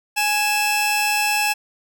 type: tone pair together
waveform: sawtooth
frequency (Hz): 830.6 / 2642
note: G#5 / E7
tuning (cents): 0 / +3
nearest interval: octave + minor sixth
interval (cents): 2003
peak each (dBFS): -17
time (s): 0.16-1.54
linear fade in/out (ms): 20
effects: none